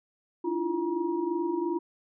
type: tone cluster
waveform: sine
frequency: 295.7 / 322 / 344.7 / 952 Hz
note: D4 / E4 / F4 / A#5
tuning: +12 / -41 / -23 / +36 cents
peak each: -36 / -34 / -28 / -36 dBFS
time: 0.44-1.79 s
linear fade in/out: 10 ms
effects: none